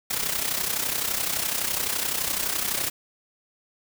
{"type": "noise with amplitude modulation", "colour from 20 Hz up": "white", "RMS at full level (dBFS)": -24, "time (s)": [0.1, 2.9], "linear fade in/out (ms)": 10, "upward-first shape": "sine", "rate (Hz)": 31.8, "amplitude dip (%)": 65, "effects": []}